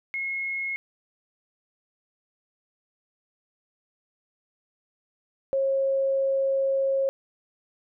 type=tone pair in turn; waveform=sine; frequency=2166 / 541.5 Hz; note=C#7 / C#5; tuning=-41 / -41 cents; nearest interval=2 octaves; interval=2400 cents; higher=first; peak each=-27 / -21 dBFS; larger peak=second; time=0.14-0.76 / 5.53-7.09 s; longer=second; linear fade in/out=0 ms; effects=none